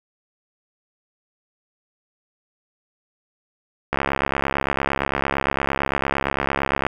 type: click train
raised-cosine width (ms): 0.5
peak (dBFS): -5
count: 203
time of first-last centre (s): 3.93-6.866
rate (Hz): 68.8
effects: 7-bit